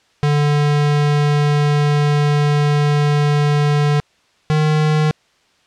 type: tone pair in turn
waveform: square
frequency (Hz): 146.83 / 153.53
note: D3 / D#3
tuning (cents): 0 / -23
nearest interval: minor second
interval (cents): 77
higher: second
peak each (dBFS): -13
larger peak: neither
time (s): 0.23-4 / 4.5-5.11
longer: first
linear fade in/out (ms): 0
effects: white hiss -57 dBFS RMS until 5.66 s + low-pass 5000 Hz 12 dB/octave